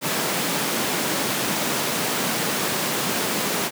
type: high-pass noise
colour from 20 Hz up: pink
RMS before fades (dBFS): -24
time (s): 0.01-3.71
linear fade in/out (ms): 50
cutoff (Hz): 160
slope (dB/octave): 24
effects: none